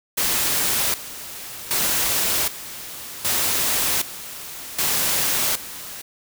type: noise with tremolo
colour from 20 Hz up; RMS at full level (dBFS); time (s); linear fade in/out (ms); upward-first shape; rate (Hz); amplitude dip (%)
white; -21; 0.17-6.02; 10; square; 0.65; 80
effects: none